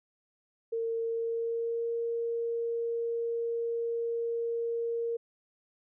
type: tone with pitch glide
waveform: sine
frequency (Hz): 457 to 465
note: A#4 to A#4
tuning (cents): -34 to -4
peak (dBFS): -29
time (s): 0.72-5.17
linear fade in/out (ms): 10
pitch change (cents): +30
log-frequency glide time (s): 0.99-1.89
effects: none